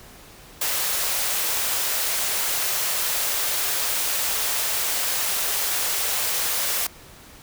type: high-pass noise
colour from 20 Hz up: white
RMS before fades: -24 dBFS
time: 0.61-6.87 s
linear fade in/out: 5 ms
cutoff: 420 Hz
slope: 24 dB/octave
effects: pink hiss -46 dBFS RMS until 7.42 s